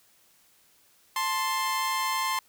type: tone pair together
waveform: sawtooth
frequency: 880 / 1049.5 Hz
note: A5 / C6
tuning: 0 / +5 cents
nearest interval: minor third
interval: 305 cents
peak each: -29 / -23 dBFS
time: 1.16-2.39 s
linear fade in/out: 2 ms
effects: white hiss -62 dBFS RMS until 2.48 s